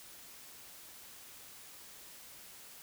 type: silence
effects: white hiss -53 dBFS RMS until 2.82 s